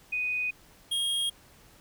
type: tone pair in turn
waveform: sine / square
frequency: 2489 / 3256 Hz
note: D#7 / G#7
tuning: 0 / -35 cents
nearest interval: perfect fourth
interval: 465 cents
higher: second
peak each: -27 dBFS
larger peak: neither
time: 0.12-0.51 / 0.91-1.3 s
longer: neither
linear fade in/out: 10 ms
effects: pink hiss -57 dBFS RMS until 1.8 s